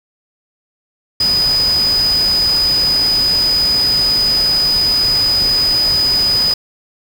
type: tone in noise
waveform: sine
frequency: 4978 Hz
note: D#8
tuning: in tune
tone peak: -11 dBFS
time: 1.2-6.54 s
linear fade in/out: 5 ms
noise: pink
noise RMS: -25 dBFS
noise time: 1.2-6.54 s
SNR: +11 dB
effects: none